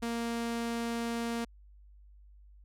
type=tone; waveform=sawtooth; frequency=233.1 Hz; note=A#3; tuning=in tune; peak=-28 dBFS; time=0.02-1.45 s; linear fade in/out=10 ms; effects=added 50 Hz sine -53 dBFS peak until 2.64 s + low-pass 12000 Hz 12 dB/octave